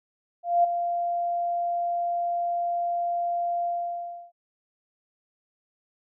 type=tone with ADSR envelope; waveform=sine; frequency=694 Hz; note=F5; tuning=11 cents flat; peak=-15 dBFS; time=0.43-4.32 s; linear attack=210 ms; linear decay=10 ms; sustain=-9 dB; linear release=670 ms; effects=none